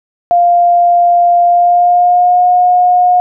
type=tone with pitch glide; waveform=sine; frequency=698.5 to 719.8 Hz; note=F5 to F#5; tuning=0 to -48 cents; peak=-5 dBFS; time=0.31-3.2 s; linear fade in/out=0 ms; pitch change=+52 cents; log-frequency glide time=1.46-2.46 s; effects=none